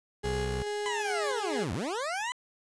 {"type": "tone with tremolo", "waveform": "35% pulse", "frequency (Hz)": 415.3, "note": "G#4", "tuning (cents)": 0, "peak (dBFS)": -29, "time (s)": [0.23, 1.65], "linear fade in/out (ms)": 20, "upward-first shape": "square", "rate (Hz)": 2.3, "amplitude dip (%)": 25}
{"type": "tone", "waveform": "20% pulse", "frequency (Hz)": 63.8, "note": "C2", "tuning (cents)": -43, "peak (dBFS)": -27, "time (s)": [0.24, 0.63], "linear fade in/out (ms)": 5}
{"type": "linear two-way sweep", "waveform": "20% pulse", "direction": "down then up", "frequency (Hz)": [1020, 74, 1020], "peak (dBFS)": -26, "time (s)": [0.86, 2.32], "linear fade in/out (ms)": 0, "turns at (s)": 1.73}
{"effects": ["resampled to 22050 Hz", "9-bit"]}